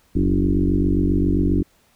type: tone with frequency modulation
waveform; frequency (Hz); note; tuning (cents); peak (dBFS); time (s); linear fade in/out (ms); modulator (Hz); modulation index
sine; 174.61; F3; 0; -15; 0.15-1.63; 10; 47.5; 3.6
effects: pink hiss -59 dBFS RMS until 1.95 s